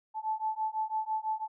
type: beating tone pair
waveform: sine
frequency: 869 / 875 Hz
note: A5 / A5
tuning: -22 / -10 cents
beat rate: 6 Hz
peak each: -33 / -33 dBFS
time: 0.14-1.48 s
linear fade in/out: 50 ms
effects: none